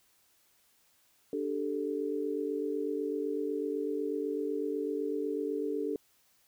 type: chord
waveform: sine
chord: D suspended fourth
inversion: none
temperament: equal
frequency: 293.7 / 392 / 440 Hz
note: D4 / G4 / A4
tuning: 0 / 0 / 0 cents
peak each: -35 / -36 / -34 dBFS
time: 1.33-5.96 s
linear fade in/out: 2 ms
effects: white hiss -68 dBFS RMS until 6.47 s